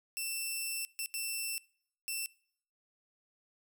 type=tone bursts at uneven times; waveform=10% pulse; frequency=2680 Hz; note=E7; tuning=28 cents sharp; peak=-26 dBFS; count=4; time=0.17-0.85 / 0.99-1.06 / 1.14-1.58 / 2.08-2.26 s; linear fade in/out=0 ms; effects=noise-tail reverb RT60 0.6 s tail -24 dB re dry